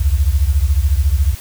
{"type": "beating tone pair", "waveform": "sine", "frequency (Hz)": [65.41, 79.41], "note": ["C2", "D#2"], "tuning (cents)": [0, 36], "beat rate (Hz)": 14, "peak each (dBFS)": [-13, -15], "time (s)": [0, 1.35], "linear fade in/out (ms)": 10, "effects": ["white hiss -36 dBFS RMS until 1.4 s"]}